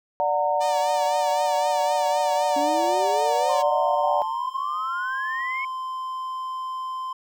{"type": "chord", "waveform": "sine", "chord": "D augmented", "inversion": "none", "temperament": "just", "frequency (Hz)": [587.3, 734.2, 917.7], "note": ["D5", "F#5", "A#5"], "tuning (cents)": [0, -14, -27], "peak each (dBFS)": -24, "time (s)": [0.2, 4.22], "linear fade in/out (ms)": 0}
{"type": "tone with vibrato", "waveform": "5% pulse", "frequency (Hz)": 587.3, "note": "D5", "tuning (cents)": 0, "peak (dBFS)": -21, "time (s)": [0.6, 3.63], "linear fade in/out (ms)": 20, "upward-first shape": "triangle", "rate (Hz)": 3.9, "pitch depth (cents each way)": 94}
{"type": "exponential sweep", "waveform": "sine", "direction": "up", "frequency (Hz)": [280, 2237], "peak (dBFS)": -27, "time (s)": [2.56, 5.65], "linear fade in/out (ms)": 5}
{"type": "tone with pitch glide", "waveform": "triangle", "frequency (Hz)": [1046.5, 1036.9], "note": ["C6", "C6"], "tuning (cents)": [0, -16], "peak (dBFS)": -26, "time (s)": [3.49, 7.13], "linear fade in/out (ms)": 5, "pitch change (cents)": -16, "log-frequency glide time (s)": [5.49, 5.71]}
{"effects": []}